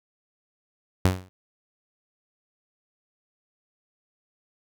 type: tone with exponential decay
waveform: sawtooth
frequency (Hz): 92.5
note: F#2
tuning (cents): 0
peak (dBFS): -11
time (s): 1.05-1.29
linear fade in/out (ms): 0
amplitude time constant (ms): 51
effects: none